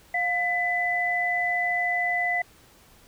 sine tone pair together, 707.1 / 2000 Hz, F5 / B6, +21 / +21 cents, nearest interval octave + tritone, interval 1800 cents, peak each -27 / -24 dBFS, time 0.14-2.42 s, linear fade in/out 5 ms, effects pink hiss -55 dBFS RMS until 3.07 s

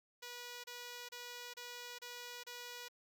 5% pulse tone bursts, 486 Hz, B4, 28 cents flat, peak -35 dBFS, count 6, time 0.22-2.885 s, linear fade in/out 10 ms, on 420 ms, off 29 ms, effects none

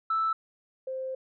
sine tone pair in turn, 1318.5 / 523.2 Hz, E6 / C5, 0 / 0 cents, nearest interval octave + major third, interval 1600 cents, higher first, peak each -23 / -31 dBFS, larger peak first, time 0.1-0.33 / 0.87-1.15 s, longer second, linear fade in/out 5 ms, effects tanh soft clip ceiling -20 dBFS

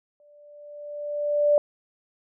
sine tone with exponential growth, 587.3 Hz, D5, in tune, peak -14 dBFS, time 0.2-1.58 s, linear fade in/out 1 ms, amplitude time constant 300 ms, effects none

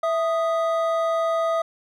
triangle tone pair together, 659 / 1244 Hz, E5 / D#6, -1 / -1 cents, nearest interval major seventh, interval 1100 cents, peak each -19 / -24 dBFS, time 0.03-1.62 s, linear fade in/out 5 ms, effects none

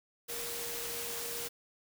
sine tone in noise, 470.5 Hz, A#4, 16 cents sharp, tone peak -45 dBFS, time 0.28-1.49 s, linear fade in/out 20 ms, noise white, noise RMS -39 dBFS, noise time 0.28-1.49 s, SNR -9 dB, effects none

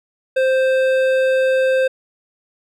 sine tone with hard clipping, 523.3 Hz, C5, in tune, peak -15 dBFS, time 0.36-1.88 s, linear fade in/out 10 ms, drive 11 dB, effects none

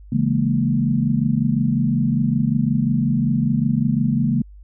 sine chord, A# half-diminished seventh, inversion first, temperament equal, 138.59 / 164.81 / 207.7 / 233.1 Hz, C#3 / E3 / G#3 / A#3, 0 / 0 / 0 / 0 cents, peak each -21 / -24 / -22 / -20 dBFS, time 0.12-4.42 s, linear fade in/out 5 ms, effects added 50 Hz sine -39 dBFS peak until 4.63 s

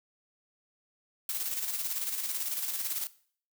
blue noise with tremolo, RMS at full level -32 dBFS, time 1.29-3.07 s, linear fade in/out 2 ms, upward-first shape square, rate 18 Hz, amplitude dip 45%, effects noise-tail reverb RT60 0.5 s tail -18 dB re dry

